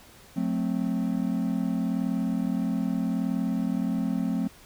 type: chord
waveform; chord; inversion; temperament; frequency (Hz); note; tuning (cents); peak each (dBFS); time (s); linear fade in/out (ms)
triangle; F# diminished; none; equal with one note detuned; 180.77 / 220 / 261.6; F#3 / A3 / C4; -40 / 0 / 0; -27; 0.36-4.48; 10
effects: pink hiss -52 dBFS RMS until 4.65 s